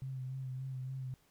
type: tone with vibrato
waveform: sine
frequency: 130.81 Hz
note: C3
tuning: in tune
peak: -38 dBFS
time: 0.02-1.14 s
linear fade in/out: 0 ms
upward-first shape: sine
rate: 3.5 Hz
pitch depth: 33 cents each way
effects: pink hiss -70 dBFS RMS until 1.3 s